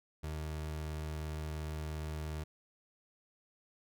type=tone; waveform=30% pulse; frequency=77.2 Hz; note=D#2; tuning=13 cents flat; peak=-35 dBFS; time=0.23-2.44 s; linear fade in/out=10 ms; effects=none